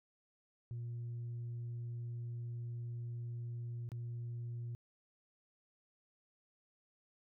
sine tone with dropouts, 118.7 Hz, A#2, 32 cents sharp, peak -38 dBFS, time 0.71-4.75 s, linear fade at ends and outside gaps 0 ms, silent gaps 3.89-3.918 s, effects tanh soft clip ceiling -38 dBFS

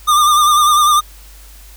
square tone with vibrato, 1200 Hz, D6, 37 cents sharp, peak -9 dBFS, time 0.07-1.01 s, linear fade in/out 20 ms, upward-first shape sine, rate 10 Hz, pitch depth 47 cents each way, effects added 50 Hz sine -37 dBFS peak until 1.76 s + white hiss -43 dBFS RMS until 1.76 s

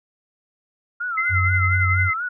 sine tone with vibrato, 1381 Hz, F6, 20 cents flat, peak -23 dBFS, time 1-2.29 s, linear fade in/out 10 ms, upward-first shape sine, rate 4.2 Hz, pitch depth 120 cents each way
sine tone with tremolo, 2062 Hz, C7, 26 cents flat, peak -18 dBFS, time 1.17-2.14 s, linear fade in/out 10 ms, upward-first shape sine, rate 11 Hz, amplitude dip 50%
sine tone, 92.5 Hz, F#2, in tune, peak -18 dBFS, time 1.29-2.11 s, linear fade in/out 50 ms
effects none

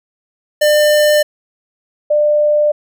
square / sine tone pair in turn, 599 / 596.4 Hz, D5 / D5, +34 / +27 cents, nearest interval unison, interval 7 cents, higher first, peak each -9 dBFS, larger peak neither, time 0.61-1.23 / 2.1-2.72 s, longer neither, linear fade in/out 10 ms, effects none

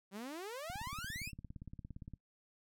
sawtooth exponential sweep, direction up, 186.5 to 2794 Hz, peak -39 dBFS, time 0.11-1.32 s, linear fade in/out 50 ms
click train, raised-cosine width 5 ms, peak -35 dBFS, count 26, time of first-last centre 0.7-2.137 s, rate 17.4 Hz
effects noise-tail reverb RT60 0.1 s tail -20 dB re dry

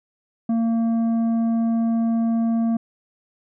sine tone with tanh clipping, 228.7 Hz, A#3, 33 cents flat, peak -19 dBFS, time 0.49-2.77 s, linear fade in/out 5 ms, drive 7 dB, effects none

